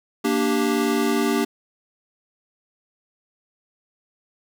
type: chord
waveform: square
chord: G minor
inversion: first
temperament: equal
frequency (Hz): 233.1 / 293.7 / 392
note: Bb3 / D4 / G4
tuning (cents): 0 / 0 / 0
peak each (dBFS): -24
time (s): 0.24-1.45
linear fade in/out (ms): 10
effects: none